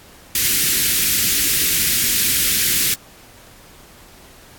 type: band-stop noise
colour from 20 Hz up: white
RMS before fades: -17 dBFS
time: 0.35-2.94 s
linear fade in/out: 2 ms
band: 360 to 1700 Hz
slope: 24 dB/octave
effects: pink hiss -45 dBFS RMS until 4.58 s + AAC 64 kbps